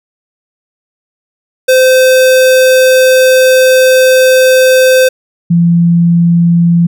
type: tone pair in turn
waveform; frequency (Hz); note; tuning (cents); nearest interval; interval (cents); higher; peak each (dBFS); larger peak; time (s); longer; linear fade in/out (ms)
square / sine; 516 / 170.66; C5 / F3; -24 / -40; octave + perfect fifth; 1916; first; -4; neither; 1.68-5.09 / 5.5-6.87; first; 10
effects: none